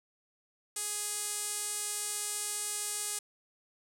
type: tone with band-pass filter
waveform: sawtooth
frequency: 415.3 Hz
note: G#4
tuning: in tune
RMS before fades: -36 dBFS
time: 0.76-3.19 s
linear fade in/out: 5 ms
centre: 8900 Hz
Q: 2.6
effects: none